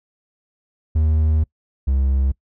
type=tone pair in turn; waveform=triangle; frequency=78 / 67.13 Hz; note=D#2 / C2; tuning=+5 / +45 cents; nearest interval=minor third; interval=260 cents; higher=first; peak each=-12 / -13 dBFS; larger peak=first; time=0.95-1.44 / 1.87-2.32 s; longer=first; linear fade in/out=10 ms; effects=noise-tail reverb RT60 0.1 s tail -24 dB re dry